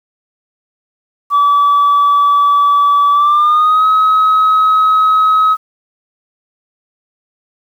sine tone with pitch glide, 1150 to 1276 Hz, D6 to D#6, -37 to +43 cents, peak -5 dBFS, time 1.3-5.57 s, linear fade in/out 50 ms, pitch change +180 cents, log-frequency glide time 3.12-3.86 s, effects tanh soft clip ceiling -5 dBFS + 7-bit

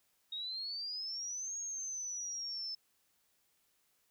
sine exponential two-way sweep, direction up then down, 3729 to 6600 to 5240 Hz, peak -38 dBFS, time 0.32-2.75 s, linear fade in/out 5 ms, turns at 1.57 s, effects white hiss -75 dBFS RMS until 4.1 s

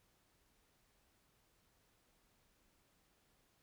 silence, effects pink hiss -75 dBFS RMS until 3.62 s

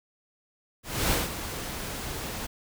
pink noise with ADSR envelope, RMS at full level -24 dBFS, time 0.83-2.47 s, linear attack 280 ms, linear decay 180 ms, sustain -11 dB, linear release 12 ms, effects none

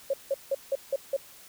sine tone bursts, 548 Hz, C#5, 20 cents flat, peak -23 dBFS, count 6, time 0.1-1.166 s, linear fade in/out 5 ms, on 36 ms, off 170 ms, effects white hiss -51 dBFS RMS until 1.48 s

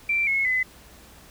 sine tone with pitch steps, 2349 / 2179 / 2021 Hz, D7 / C#7 / B6, 0 / -30 / +39 cents, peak -20 dBFS, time 0.09-0.63 s, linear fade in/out 5 ms, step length 180 ms, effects added 60 Hz sine -54 dBFS peak until 1.3 s + pink hiss -50 dBFS RMS until 1.3 s

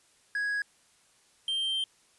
triangle tone pair in turn, 1661 / 3149 Hz, G#6 / G7, 0 / +7 cents, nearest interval major seventh, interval 1107 cents, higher second, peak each -26 dBFS, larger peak neither, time 0.35-0.62 / 1.48-1.84 s, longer second, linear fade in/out 2 ms, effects white hiss -64 dBFS RMS until 2.18 s + resampled to 24000 Hz

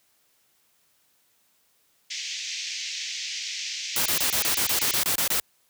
white band-pass noise, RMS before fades -33 dBFS, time 2.1-5.03 s, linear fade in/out 10 ms, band 2000 to 6500 Hz, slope 48 dB/octave
white noise bursts, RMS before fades -24 dBFS, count 12, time 3.96-5.4 s, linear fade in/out 2 ms, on 98 ms, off 24 ms
effects white hiss -66 dBFS RMS until 5.69 s + high-pass 60 Hz 12 dB/octave

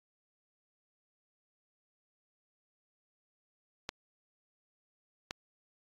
clicks, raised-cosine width 0.2 ms, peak -18 dBFS, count 2, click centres 3.891 / 5.309 s, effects AAC 32 kbps

